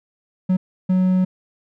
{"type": "tone bursts at uneven times", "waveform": "triangle", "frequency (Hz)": 185, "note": "F#3", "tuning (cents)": 0, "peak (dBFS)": -12, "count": 2, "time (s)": [[0.49, 0.57], [0.89, 1.25]], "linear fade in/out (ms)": 10, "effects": []}